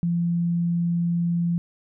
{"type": "tone", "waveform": "sine", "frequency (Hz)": 171.3, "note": "F3", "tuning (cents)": -33, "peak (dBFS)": -20, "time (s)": [0.03, 1.58], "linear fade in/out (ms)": 0, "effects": []}